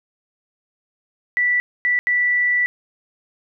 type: tone bursts at uneven times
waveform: sine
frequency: 1965 Hz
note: B6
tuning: 9 cents flat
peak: -15 dBFS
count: 3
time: 1.37-1.6 / 1.85-1.99 / 2.07-2.66 s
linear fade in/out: 0 ms
effects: none